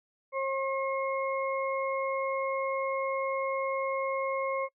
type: harmonic tone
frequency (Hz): 538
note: C5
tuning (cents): +48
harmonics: 1 / 2 / 4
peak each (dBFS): -30 / -33 / -38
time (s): 0.32-4.69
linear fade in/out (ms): 50
effects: noise-tail reverb RT60 0.1 s tail -26 dB re dry